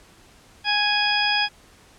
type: harmonic tone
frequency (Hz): 830.6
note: G#5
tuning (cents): 0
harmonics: 1 / 2 / 3 / 4 / 6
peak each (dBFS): -25 / -25 / -25 / -25 / -25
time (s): 0.64-1.49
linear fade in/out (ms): 50
effects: pink hiss -52 dBFS RMS until 1.98 s + low-pass 10000 Hz 12 dB/octave